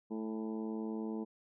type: harmonic tone with a mistuned harmonic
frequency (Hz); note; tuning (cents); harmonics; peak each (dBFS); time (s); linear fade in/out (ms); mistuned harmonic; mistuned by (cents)
110; A2; 0; 2 / 3 / 4 / 5 / 6 / 7 / 8 / 9; -38 / -42 / -44 / -56 / -56 / -56 / -54 / -58; 0.1-1.25; 20; 7; +44
effects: none